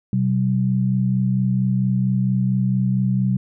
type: tone pair together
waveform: sine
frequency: 126.6 / 191 Hz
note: B2 / G3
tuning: +43 / -45 cents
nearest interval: perfect fifth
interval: 712 cents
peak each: -19 dBFS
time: 0.13-3.37 s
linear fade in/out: 2 ms
effects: none